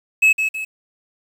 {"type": "tone with echo", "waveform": "triangle", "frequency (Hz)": 2584, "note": "E7", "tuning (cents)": -35, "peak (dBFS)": -8, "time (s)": [0.22, 0.33], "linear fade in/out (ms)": 10, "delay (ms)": 160, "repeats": 2, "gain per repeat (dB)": -7, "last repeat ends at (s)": 0.65, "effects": ["7-bit"]}